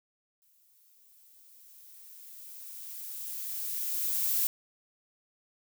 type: noise with exponential growth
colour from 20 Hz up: violet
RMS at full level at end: -27 dBFS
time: 0.42-4.47 s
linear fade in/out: 0 ms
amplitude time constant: 880 ms
effects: none